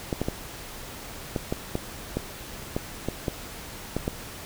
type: clicks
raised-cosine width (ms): 2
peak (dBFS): -12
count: 12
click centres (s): 0.128 / 0.216 / 0.285 / 1.362 / 1.525 / 1.754 / 2.17 / 2.765 / 3.086 / 3.282 / 3.966 / 4.079
effects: pink hiss -40 dBFS RMS until 4.45 s